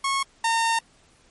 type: tone pair in turn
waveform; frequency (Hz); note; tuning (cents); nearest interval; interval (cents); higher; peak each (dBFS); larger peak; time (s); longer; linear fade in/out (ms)
sawtooth; 1095 / 913.2; C#6 / A#5; -22 / -36; minor third; 314; first; -18 / -16; second; 0.04-0.23 / 0.44-0.79; second; 5
effects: pink hiss -58 dBFS RMS until 1.3 s + MP3 48 kbps

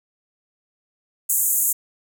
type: band-pass noise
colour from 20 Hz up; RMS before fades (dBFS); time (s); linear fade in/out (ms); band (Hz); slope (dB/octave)
white; -20; 1.29-1.73; 10; 6600 to 16000; 96
effects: none

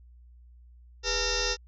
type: tone with frequency modulation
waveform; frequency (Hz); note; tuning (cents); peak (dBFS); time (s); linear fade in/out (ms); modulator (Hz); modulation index
sine; 2731; F7; -39; -25; 1.03-1.57; 50; 448; 7.2
effects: added 60 Hz sine -50 dBFS peak until 1.67 s

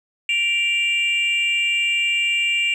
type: tone pair together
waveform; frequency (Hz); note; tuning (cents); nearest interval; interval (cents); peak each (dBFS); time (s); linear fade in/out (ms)
sine; 2349 / 2793; D7 / F7; 0 / -1; minor third; 299; -18; 0.29-2.74; 2
effects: tanh soft clip ceiling -14 dBFS + 9-bit

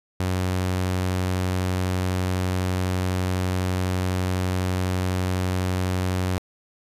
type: tone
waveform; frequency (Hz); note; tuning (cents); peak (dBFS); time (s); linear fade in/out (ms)
sawtooth; 92; F#2; -9; -18; 0.2-6.38; 0
effects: resampled to 32000 Hz

